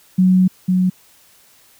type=tone pair in turn; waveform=sine; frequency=185 / 183.93 Hz; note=F#3 / F#3; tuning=0 / -10 cents; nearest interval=unison; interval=10 cents; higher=first; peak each=-9 / -12 dBFS; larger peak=first; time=0.18-0.48 / 0.68-0.9 s; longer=first; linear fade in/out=10 ms; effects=white hiss -51 dBFS RMS until 1.79 s